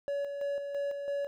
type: tone with tremolo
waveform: triangle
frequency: 566 Hz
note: C#5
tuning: 36 cents sharp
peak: -28 dBFS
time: 0.08-1.27 s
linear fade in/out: 0 ms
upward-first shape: square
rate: 3 Hz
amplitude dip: 45%
effects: none